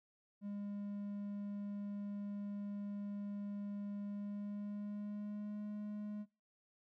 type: tone with pitch glide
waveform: triangle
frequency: 203.3 to 208.7 Hz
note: G#3 to G#3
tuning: -37 to +9 cents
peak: -39 dBFS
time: 0.41-6.26 s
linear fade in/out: 50 ms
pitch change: +46 cents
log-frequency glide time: 4.03-5.62 s
effects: noise-tail reverb RT60 0.3 s tail -23 dB re dry